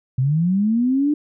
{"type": "linear sweep", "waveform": "sine", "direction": "up", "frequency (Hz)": [123.47, 301.7], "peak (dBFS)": -15, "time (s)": [0.18, 1.14], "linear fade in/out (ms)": 5, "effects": []}